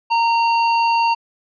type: tone with sample-and-hold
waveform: sine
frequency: 925 Hz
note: A#5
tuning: 14 cents flat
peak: -13 dBFS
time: 0.1-1.15 s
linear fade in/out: 20 ms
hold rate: 3675 Hz
effects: resampled to 11025 Hz